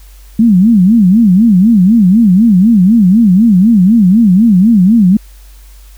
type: tone with vibrato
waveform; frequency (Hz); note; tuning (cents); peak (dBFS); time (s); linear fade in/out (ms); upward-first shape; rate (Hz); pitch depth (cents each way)
sine; 204.9; G#3; -23; -3; 0.39-5.17; 5; sine; 4; 250
effects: added 48 Hz sine -33 dBFS peak until 5.97 s + white hiss -45 dBFS RMS until 5.97 s